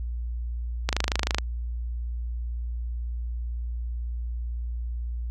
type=click train; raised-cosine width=0.2 ms; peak=-6 dBFS; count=14; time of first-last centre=0.89-1.384 s; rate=26.3 Hz; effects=added 59 Hz sine -28 dBFS peak until 5.3 s